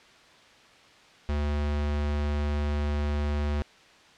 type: tone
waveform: square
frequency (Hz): 73.42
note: D2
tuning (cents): 0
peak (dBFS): -26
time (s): 1.29-3.62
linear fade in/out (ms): 0
effects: white hiss -54 dBFS RMS until 4.17 s + low-pass 4000 Hz 12 dB/octave